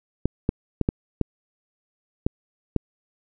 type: clicks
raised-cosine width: 3 ms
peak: -7 dBFS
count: 7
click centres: 0.256 / 0.491 / 0.813 / 0.889 / 1.213 / 2.265 / 2.763 s
effects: none

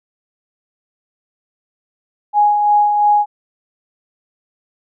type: tone with tremolo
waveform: sine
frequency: 830.6 Hz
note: G#5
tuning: in tune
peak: -8 dBFS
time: 2.33-3.26 s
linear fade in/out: 50 ms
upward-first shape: sine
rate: 2.9 Hz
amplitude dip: 40%
effects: none

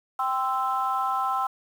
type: chord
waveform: sine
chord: C major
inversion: second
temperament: equal with one note detuned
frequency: 784 / 1039.9 / 1318.5 Hz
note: G5 / C6 / E6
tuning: 0 / -11 / 0 cents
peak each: -27 dBFS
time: 0.19-1.47 s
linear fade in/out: 5 ms
effects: tanh soft clip ceiling -15 dBFS + 8-bit

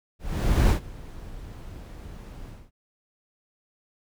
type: noise with ADSR envelope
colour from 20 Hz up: brown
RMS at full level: -17 dBFS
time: 0.19-2.71 s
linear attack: 510 ms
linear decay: 98 ms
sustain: -23 dB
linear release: 220 ms
effects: none

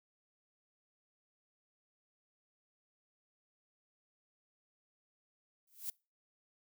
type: noise with exponential growth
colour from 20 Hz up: violet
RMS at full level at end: -36 dBFS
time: 5.67-5.9 s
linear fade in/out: 5 ms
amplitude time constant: 48 ms
effects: noise-tail reverb RT60 0.3 s tail -25 dB re dry

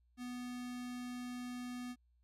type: tone with notch filter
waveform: square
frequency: 246.9 Hz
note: B3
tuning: in tune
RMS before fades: -44 dBFS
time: 0.17-1.96 s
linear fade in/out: 50 ms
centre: 640 Hz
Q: 1.9
effects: added 60 Hz sine -69 dBFS peak until 2.23 s + low-pass 12000 Hz 12 dB/octave

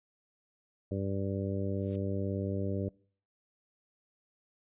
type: harmonic tone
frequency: 98 Hz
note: G2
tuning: in tune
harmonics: 1 / 2 / 3 / 4 / 5 / 6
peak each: -34 / -37 / -39 / -40 / -41 / -42 dBFS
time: 0.91-2.89 s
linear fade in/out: 5 ms
type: noise with exponential growth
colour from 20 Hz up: blue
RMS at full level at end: -45 dBFS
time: 1.68-1.96 s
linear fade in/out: 5 ms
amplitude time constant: 59 ms
effects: noise-tail reverb RT60 0.5 s tail -24 dB re dry + resampled to 8000 Hz

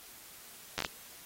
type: slowing click train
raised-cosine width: 0.2 ms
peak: -14 dBFS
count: 5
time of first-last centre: 0.78-0.848 s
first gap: 10 ms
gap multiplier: 1.37
effects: white hiss -52 dBFS RMS until 1.25 s + AAC 48 kbps

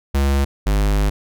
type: tone pair in turn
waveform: square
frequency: 69.3 / 50.69 Hz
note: C#2 / G#1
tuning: 0 / -41 cents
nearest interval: perfect fourth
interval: 541 cents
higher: first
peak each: -15 dBFS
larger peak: neither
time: 0.14-0.45 / 0.66-1.1 s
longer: second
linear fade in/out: 10 ms
effects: none

